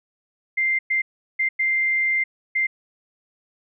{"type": "tone bursts at uneven times", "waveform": "sine", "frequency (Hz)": 2093, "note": "C7", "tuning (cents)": 0, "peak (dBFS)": -18, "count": 5, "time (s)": [[0.57, 0.79], [0.9, 1.02], [1.39, 1.49], [1.59, 2.24], [2.55, 2.67]], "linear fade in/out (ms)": 10, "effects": []}